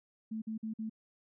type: tone bursts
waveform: sine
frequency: 220 Hz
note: A3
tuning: in tune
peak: -35 dBFS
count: 4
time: 0.31-0.897 s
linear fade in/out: 10 ms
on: 110 ms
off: 49 ms
effects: none